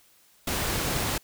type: noise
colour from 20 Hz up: pink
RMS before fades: -28 dBFS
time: 0.47-1.18 s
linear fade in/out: 5 ms
effects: white hiss -60 dBFS RMS until 1.23 s